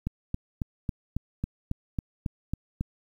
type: click train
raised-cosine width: 5 ms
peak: -16 dBFS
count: 11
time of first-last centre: 0.07-2.81 s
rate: 3.65 Hz
effects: 9-bit